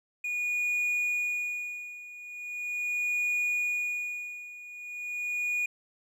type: tone with tremolo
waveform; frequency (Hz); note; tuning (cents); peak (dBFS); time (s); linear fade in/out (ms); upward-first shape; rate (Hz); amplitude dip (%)
triangle; 2451; D#7; -27; -24; 0.24-5.66; 5; sine; 0.4; 85
effects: none